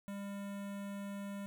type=tone with notch filter; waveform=square; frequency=200 Hz; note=G3; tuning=35 cents sharp; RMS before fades=-43 dBFS; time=0.08-1.46 s; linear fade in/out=0 ms; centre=4900 Hz; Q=1.1; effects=12-bit